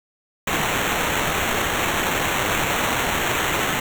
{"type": "noise with sample-and-hold", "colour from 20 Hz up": "white", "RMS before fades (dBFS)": -22, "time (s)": [0.47, 3.8], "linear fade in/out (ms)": 5, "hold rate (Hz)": 4900, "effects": []}